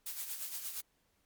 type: noise with tremolo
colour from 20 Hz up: blue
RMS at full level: -39 dBFS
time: 0.06-0.81 s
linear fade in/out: 5 ms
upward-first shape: sine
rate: 8.6 Hz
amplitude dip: 55%
effects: pink hiss -75 dBFS RMS until 1.25 s + MP3 96 kbps